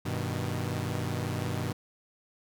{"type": "chord", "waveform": "sawtooth", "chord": "G augmented", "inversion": "none", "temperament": "equal", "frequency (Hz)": [98, 123.47, 155.56], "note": ["G2", "B2", "D#3"], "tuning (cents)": [0, 0, 0], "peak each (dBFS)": [-30, -30, -32], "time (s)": [0.05, 1.73], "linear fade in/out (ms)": 10, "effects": []}